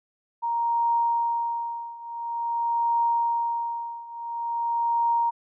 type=tone with tremolo; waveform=sine; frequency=935 Hz; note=A#5; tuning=5 cents sharp; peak=-19 dBFS; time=0.42-5.31 s; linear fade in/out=20 ms; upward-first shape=triangle; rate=0.48 Hz; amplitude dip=90%; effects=none